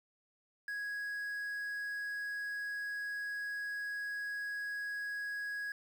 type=tone with quantisation; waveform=triangle; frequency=1661.2 Hz; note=G#6; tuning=in tune; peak=-35 dBFS; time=0.68-5.72 s; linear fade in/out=2 ms; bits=10; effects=none